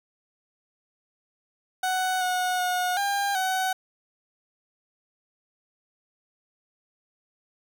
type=tone with pitch steps; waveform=30% pulse; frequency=744 / 731 / 725 / 802 / 752 Hz; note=F#5 / F#5 / F#5 / G5 / F#5; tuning=+9 / -21 / -35 / +39 / +28 cents; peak=-21 dBFS; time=1.83-3.73 s; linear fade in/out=5 ms; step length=380 ms; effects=10-bit